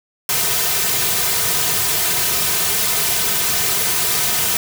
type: noise with comb filter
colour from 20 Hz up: white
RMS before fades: -18 dBFS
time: 0.29-4.57 s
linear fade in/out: 2 ms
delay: 3.6 ms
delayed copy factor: -0.9
effects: none